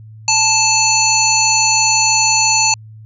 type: harmonic tone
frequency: 877 Hz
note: A5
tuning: 6 cents flat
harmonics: 1 / 3 / 5 / 7 / 8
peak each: -17 / -17 / -17 / -17 / -17 dBFS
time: 0.28-2.74 s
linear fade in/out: 2 ms
effects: added 109 Hz sine -34 dBFS peak until 3.05 s